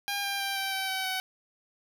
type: tone with pitch steps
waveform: 10% pulse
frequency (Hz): 805 / 796.2 / 787.5 / 778.9 / 770.4 / 762 / 753.7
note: G5 / G5 / G5 / G5 / G5 / G5 / F#5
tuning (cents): +46 / +27 / +8 / -11 / -30 / -49 / +32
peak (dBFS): -21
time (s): 0.08-1.2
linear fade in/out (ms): 0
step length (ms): 160
effects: none